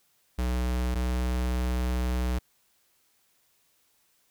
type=tone pair in turn; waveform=square; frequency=61.74 / 62.07 Hz; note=B1 / B1; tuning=0 / +9 cents; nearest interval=unison; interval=9 cents; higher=second; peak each=-26 dBFS; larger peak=neither; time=0.38-0.95 / 0.95-2.39 s; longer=second; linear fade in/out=10 ms; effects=white hiss -68 dBFS RMS until 4.3 s